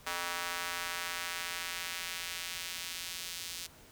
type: tone with high-pass filter sweep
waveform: square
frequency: 87.31 Hz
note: F2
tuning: in tune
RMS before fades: -39 dBFS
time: 0.06-3.67 s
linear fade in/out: 10 ms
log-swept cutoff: 1100 to 3900 Hz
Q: 0.94
effects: pink hiss -57 dBFS RMS until 3.91 s